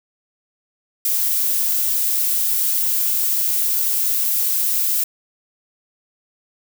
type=noise; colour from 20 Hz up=violet; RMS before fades=-19 dBFS; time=1.05-5.04 s; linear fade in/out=5 ms; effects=none